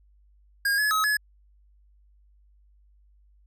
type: tone with pitch steps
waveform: square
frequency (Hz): 1625 / 1701 / 1279 / 1700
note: G#6 / G#6 / D#6 / G#6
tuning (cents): -38 / +41 / +47 / +40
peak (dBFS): -22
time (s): 0.65-1.17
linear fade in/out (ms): 5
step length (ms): 130
effects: added 50 Hz sine -56 dBFS peak until 3.46 s